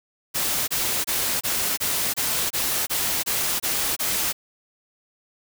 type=noise bursts; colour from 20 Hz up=white; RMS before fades=-24 dBFS; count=11; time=0.34-4.33 s; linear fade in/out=20 ms; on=340 ms; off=25 ms; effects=none